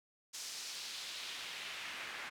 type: noise with band-pass filter sweep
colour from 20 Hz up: pink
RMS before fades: -45 dBFS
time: 0.33-2.3 s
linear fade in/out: 20 ms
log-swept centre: 6000 to 1900 Hz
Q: 1.4
effects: none